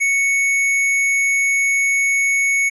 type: tone with tanh clipping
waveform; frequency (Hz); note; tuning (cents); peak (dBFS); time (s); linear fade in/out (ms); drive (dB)
sine; 2217; C#7; 0; -16; 0-2.7; 20; 13
effects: resampled to 32000 Hz